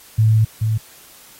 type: tone pair in turn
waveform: sine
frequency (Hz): 110 / 110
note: A2 / A2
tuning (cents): 0 / 0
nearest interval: unison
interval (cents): 0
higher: neither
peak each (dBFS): -10 / -15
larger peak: first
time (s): 0.18-0.45 / 0.61-0.78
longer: first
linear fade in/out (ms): 10
effects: white hiss -45 dBFS RMS until 1.39 s + AAC 48 kbps